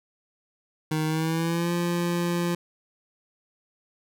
25% pulse tone with pitch glide, 156.1 to 173.2 Hz, D#3 to F3, +6 to -14 cents, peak -20 dBFS, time 0.91-2.55 s, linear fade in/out 5 ms, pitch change +180 cents, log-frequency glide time 1.06-1.72 s, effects none

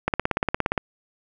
click train, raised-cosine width 0.5 ms, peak -6 dBFS, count 13, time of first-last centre 0.08-0.778 s, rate 17.2 Hz, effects none

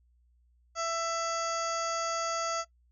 harmonic tone, 665 Hz, E5, 15 cents sharp, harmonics 1 / 2 / 3 / 4 / 5 / 7 / 8 / 9 / 10, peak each -34 / -32 / -43 / -47 / -48 / -41 / -48 / -44 / -41 dBFS, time 0.75-2.65 s, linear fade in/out 50 ms, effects noise-tail reverb RT60 0.1 s tail -19 dB re dry + added 60 Hz sine -63 dBFS peak until 2.91 s

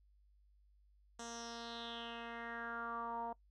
10% pulse tone with low-pass filter sweep, 233.1 Hz, A#3, in tune, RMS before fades -45 dBFS, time 1.19-3.33 s, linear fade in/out 5 ms, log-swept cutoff 7100 to 820 Hz, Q 5.2, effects noise-tail reverb RT60 0.1 s tail -22 dB re dry + added 50 Hz sine -66 dBFS peak until 3.5 s

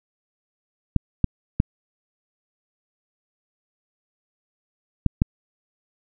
clicks, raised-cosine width 5 ms, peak -4 dBFS, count 5, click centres 0.963 / 1.243 / 1.601 / 5.063 / 5.219 s, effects none

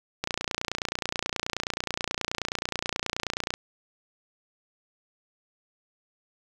click train, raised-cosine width 0.2 ms, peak -10 dBFS, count 98, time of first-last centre 0.24-3.539 s, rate 29.4 Hz, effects 8-bit

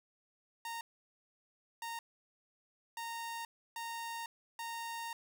sawtooth tone bursts at uneven times, 924 Hz, A#5, 16 cents flat, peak -36 dBFS, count 5, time 0.65-0.81 / 1.82-1.99 / 2.97-3.45 / 3.76-4.26 / 4.59-5.13 s, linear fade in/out 2 ms, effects none

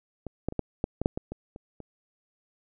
clicks, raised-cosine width 2 ms, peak -22 / -14 / -24 / -13 / -12 / -15 / -8 / -17 / -22 / -28 / -28 dBFS, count 11, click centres 0.267 / 0.486 / 0.524 / 0.593 / 0.841 / 1.016 / 1.059 / 1.175 / 1.32 / 1.561 / 1.803 s, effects none

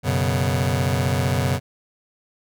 sawtooth chord, F# suspended fourth, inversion none, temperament just, 92.5 / 123.33 / 138.75 Hz, F#2 / B2 / C#3, 0 / -2 / +2 cents, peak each -19 dBFS, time 0.03-1.6 s, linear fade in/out 50 ms, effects none

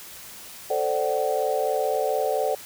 sine chord, D dominant seventh, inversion second, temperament equal with one note detuned, 440 / 523.3 / 587.3 / 755.1 Hz, A4 / C5 / D5 / F#5, 0 / 0 / 0 / +35 cents, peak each -27 dBFS, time 0.7-2.55 s, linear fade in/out 5 ms, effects white hiss -42 dBFS RMS until 2.65 s

